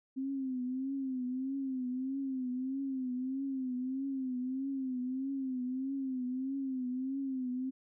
sine tone with vibrato, 261.6 Hz, C4, in tune, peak -33 dBFS, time 0.16-7.71 s, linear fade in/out 20 ms, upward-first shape triangle, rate 1.6 Hz, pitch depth 94 cents each way, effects none

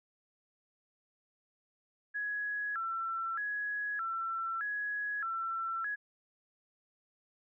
sine tone with vibrato, 1500 Hz, F#6, 23 cents sharp, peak -33 dBFS, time 2.14-5.96 s, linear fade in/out 20 ms, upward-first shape square, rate 0.81 Hz, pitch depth 190 cents each way, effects none

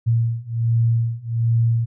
sine beating tone pair, 115 / 116.3 Hz, A#2 / A#2, -23 / -4 cents, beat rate 1.3 Hz, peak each -20 / -19 dBFS, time 0.06-1.86 s, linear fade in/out 20 ms, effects none

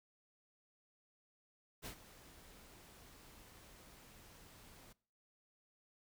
pink noise with ADSR envelope, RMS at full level -45 dBFS, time 1.82-4.93 s, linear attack 41 ms, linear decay 88 ms, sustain -15 dB, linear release 9 ms, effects noise-tail reverb RT60 0.5 s tail -23 dB re dry

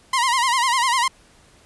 sawtooth tone with vibrato, 1000 Hz, B5, 21 cents sharp, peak -13 dBFS, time 0.13-1.08 s, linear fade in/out 5 ms, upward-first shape sine, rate 10 Hz, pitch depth 120 cents each way, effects pink hiss -53 dBFS RMS until 1.65 s + resampled to 24000 Hz

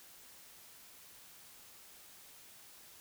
silence, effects white hiss -57 dBFS RMS until 3 s

